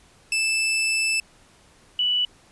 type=tone pair in turn; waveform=sawtooth / sine; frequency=2637 / 2960 Hz; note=E7 / F#7; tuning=0 / 0 cents; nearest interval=major second; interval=200 cents; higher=second; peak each=-17 / -19 dBFS; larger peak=first; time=0.32-1.2 / 1.99-2.25 s; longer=first; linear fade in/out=2 ms; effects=pink hiss -55 dBFS RMS until 2.51 s + resampled to 24000 Hz